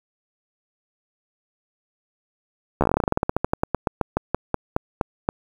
slowing click train, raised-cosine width 1 ms, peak -5 dBFS, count 29, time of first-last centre 2.81-5.289 s, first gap 13 ms, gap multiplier 1.12, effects 7-bit

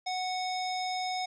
square tone with low-pass filter, 739 Hz, F#5, 2 cents flat, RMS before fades -33 dBFS, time 0.06-1.26 s, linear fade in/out 10 ms, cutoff 5300 Hz, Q 2.9, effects none

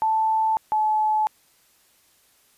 sine tone pair in turn, 880 / 860.4 Hz, A5 / A5, 0 / -39 cents, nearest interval unison, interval 39 cents, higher first, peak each -18 dBFS, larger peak neither, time 0.02-0.57 / 0.72-1.27 s, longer neither, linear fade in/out 0 ms, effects white hiss -60 dBFS RMS until 2.57 s + resampled to 32000 Hz

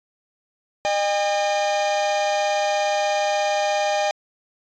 45% pulse tone pair together, 610 / 807.7 Hz, D#5 / G#5, -34 / -48 cents, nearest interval perfect fourth, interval 486 cents, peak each -22 dBFS, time 0.85-4.11 s, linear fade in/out 0 ms, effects resampled to 16000 Hz

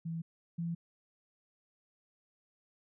sine tone pair in turn, 164.81 / 168.76 Hz, E3 / E3, 0 / +41 cents, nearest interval unison, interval 41 cents, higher second, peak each -35 / -33 dBFS, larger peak second, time 0.05-0.22 / 0.58-0.75 s, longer neither, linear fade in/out 10 ms, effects none

